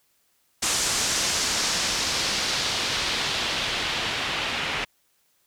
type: noise with low-pass filter sweep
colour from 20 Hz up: white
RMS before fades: -26 dBFS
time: 0.62-4.85 s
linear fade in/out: 10 ms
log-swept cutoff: 7400 to 2700 Hz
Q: 1.4
effects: white hiss -67 dBFS RMS until 5.46 s